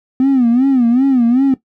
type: tone with vibrato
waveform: triangle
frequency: 252.7 Hz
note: B3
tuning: 40 cents sharp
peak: -5 dBFS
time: 0.2-1.54 s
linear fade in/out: 2 ms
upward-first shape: sine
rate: 2.6 Hz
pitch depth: 150 cents each way
effects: noise-tail reverb RT60 0.1 s tail -17 dB re dry + tanh soft clip ceiling -5 dBFS